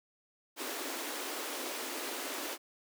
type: high-pass noise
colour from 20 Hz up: pink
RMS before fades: -39 dBFS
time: 0.56-2.58 s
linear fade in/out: 50 ms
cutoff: 250 Hz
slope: 96 dB/octave
effects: none